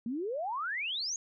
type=exponential sweep; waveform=sine; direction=up; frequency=220.7 to 6750 Hz; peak=-32 dBFS; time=0.06-1.16 s; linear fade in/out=2 ms; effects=none